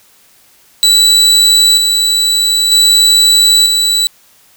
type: tone with tremolo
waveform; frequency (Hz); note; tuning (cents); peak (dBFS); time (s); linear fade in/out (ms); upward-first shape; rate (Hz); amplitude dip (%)
35% pulse; 3951; B7; 0; -3; 0.83-4.07; 0; square; 0.53; 35
effects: white hiss -47 dBFS RMS until 4.56 s